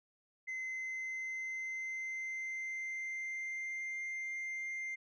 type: tone with pitch glide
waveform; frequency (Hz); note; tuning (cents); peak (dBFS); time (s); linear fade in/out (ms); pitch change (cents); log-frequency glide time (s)
sine; 2055 to 2099; C7 to C7; -32 to +5; -35; 0.47-4.96; 20; +37; 0.59-3.95
effects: tanh soft clip ceiling -37 dBFS